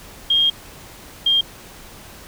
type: tone pair in turn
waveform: sine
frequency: 3229 / 3207 Hz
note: G#7 / G7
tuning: -49 / +39 cents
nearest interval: unison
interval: 12 cents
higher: first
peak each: -13 dBFS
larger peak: neither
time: 0.3-0.5 / 1.26-1.41 s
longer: first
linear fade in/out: 5 ms
effects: pink hiss -41 dBFS RMS until 2.27 s